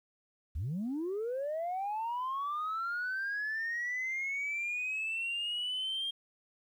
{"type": "linear sweep", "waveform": "sine", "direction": "up", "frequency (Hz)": [61.74, 3221], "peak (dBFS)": -31, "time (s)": [0.55, 6.11], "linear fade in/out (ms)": 10, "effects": ["tanh soft clip ceiling -30 dBFS", "11-bit"]}